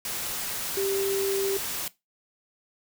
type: tone in noise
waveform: sine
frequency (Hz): 392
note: G4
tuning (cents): 0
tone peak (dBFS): -25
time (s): 0.77-1.57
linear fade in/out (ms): 2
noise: white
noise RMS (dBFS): -32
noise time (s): 0.05-1.88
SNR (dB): +4
effects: noise-tail reverb RT60 0.2 s tail -18 dB re dry